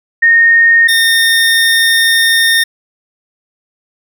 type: tone pair in turn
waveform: sine / 25% pulse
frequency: 1845 / 1828 Hz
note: A#6 / A#6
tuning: -18 / -34 cents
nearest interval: unison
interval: 16 cents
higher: first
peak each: -4 dBFS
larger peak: neither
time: 0.22-0.88 / 0.88-2.64 s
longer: second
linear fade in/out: 10 ms
effects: none